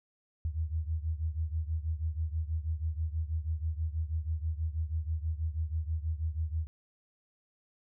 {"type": "beating tone pair", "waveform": "sine", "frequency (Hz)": [77.78, 83.98], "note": ["D#2", "E2"], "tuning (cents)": [0, 33], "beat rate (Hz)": 6.2, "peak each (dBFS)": [-32, -35], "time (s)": [0.45, 6.67], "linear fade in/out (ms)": 0, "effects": []}